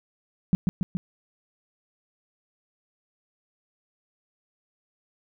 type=tone with echo; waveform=sine; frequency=181.7 Hz; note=F#3; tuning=31 cents flat; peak=-15 dBFS; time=0.53-0.55 s; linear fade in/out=0 ms; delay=140 ms; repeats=3; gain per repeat=-3 dB; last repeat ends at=0.97 s; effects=none